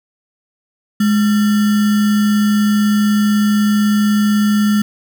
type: tone with sample-and-hold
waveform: sine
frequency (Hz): 209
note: G#3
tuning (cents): +11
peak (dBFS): -10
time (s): 1-4.82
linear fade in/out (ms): 5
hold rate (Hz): 1575
effects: none